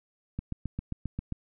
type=click train; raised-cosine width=5 ms; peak=-20 dBFS; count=8; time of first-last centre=0.39-1.323 s; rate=7.5 Hz; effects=none